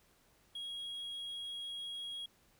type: tone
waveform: triangle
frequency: 3298 Hz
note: G#7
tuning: 13 cents flat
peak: -39 dBFS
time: 0.55-2.26 s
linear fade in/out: 5 ms
effects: pink hiss -69 dBFS RMS until 2.59 s